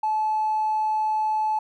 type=tone with tanh clipping; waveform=triangle; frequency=864 Hz; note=A5; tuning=32 cents flat; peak=-20 dBFS; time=0.03-1.59 s; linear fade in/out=5 ms; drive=1 dB; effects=none

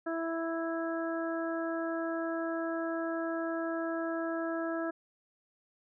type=harmonic tone; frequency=329.6 Hz; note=E4; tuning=in tune; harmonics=1 / 2 / 3 / 4 / 5; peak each=-34 / -36 / -47 / -41 / -42 dBFS; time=0.06-4.91 s; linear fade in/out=10 ms; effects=none

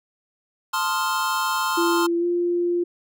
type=chord; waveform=square; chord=F dominant seventh; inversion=first; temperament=equal; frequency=880 / 1046.5 / 1244.5 / 1396.9 Hz; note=A5 / C6 / Eb6 / F6; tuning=0 / 0 / 0 / 0 cents; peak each=-29 / -25 / -31 / -28 dBFS; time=0.73-2.07 s; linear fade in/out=10 ms
type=tone with pitch glide; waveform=sine; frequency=340.6 to 348.8 Hz; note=F4 to F4; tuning=-43 to -2 cents; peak=-19 dBFS; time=1.77-2.84 s; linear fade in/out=10 ms; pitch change=+41 cents; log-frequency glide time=2.19-2.25 s
effects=none

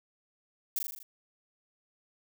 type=noise with echo; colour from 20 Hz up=violet; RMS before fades=-31 dBFS; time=0.76-0.79 s; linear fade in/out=2 ms; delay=40 ms; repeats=6; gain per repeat=-3 dB; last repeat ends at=1.03 s; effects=none

